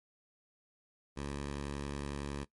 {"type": "tone", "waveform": "10% pulse", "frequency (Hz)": 70.9, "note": "C#2", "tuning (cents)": 40, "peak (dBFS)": -29, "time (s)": [1.16, 2.45], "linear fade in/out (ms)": 20, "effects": ["noise-tail reverb RT60 0.1 s tail -19 dB re dry", "MP3 48 kbps"]}